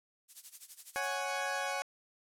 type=noise with tremolo; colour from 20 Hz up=violet; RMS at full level=-41 dBFS; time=0.28-1.16 s; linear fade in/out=50 ms; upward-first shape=sine; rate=12 Hz; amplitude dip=85%
type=chord; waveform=20% pulse; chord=C# suspended fourth; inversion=none; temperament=equal; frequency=554.4 / 740 / 830.6 Hz; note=C#5 / F#5 / G#5; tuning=0 / 0 / 0 cents; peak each=-33 dBFS; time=0.96-1.82 s; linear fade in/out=0 ms
effects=low-pass 10000 Hz 12 dB/octave